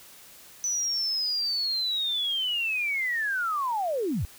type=linear sweep; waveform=sine; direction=down; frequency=6000 to 61.74 Hz; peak=-25 dBFS; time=0.64-4.25 s; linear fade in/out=0 ms; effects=white hiss -50 dBFS RMS until 4.38 s